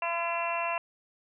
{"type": "harmonic tone", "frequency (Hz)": 339.2, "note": "E4", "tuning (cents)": 50, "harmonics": [2, 3, 4, 5, 6, 7, 8], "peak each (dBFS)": [-33, -32, -42, -43, -44, -40, -34], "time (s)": [0.02, 0.78], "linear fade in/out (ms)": 2, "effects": []}